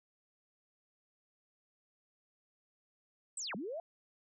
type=linear two-way sweep; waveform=sine; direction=down then up; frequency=8430 to 168.7 to 697 Hz; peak=-38 dBFS; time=3.37-3.8 s; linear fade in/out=2 ms; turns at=3.55 s; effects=none